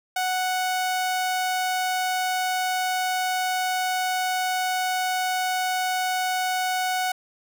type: tone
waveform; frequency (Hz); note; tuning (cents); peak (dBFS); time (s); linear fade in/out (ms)
sawtooth; 740; F#5; 0; -19; 0.16-7.12; 5
effects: none